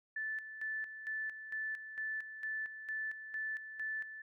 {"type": "tone with tremolo", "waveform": "sine", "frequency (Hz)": 1752, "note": "A6", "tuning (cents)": -8, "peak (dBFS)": -36, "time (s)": [0.16, 4.22], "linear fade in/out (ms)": 5, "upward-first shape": "square", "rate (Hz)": 2.2, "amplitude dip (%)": 65, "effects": []}